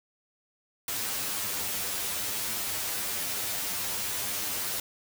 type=noise with comb filter; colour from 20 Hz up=white; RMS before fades=-32 dBFS; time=0.88-4.8 s; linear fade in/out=2 ms; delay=10 ms; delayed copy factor=+0.75; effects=none